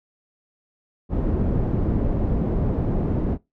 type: low-pass noise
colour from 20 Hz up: pink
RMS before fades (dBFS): -22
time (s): 1.09-3.38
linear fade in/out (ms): 50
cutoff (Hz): 390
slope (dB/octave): 12
effects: noise-tail reverb RT60 0.2 s tail -21 dB re dry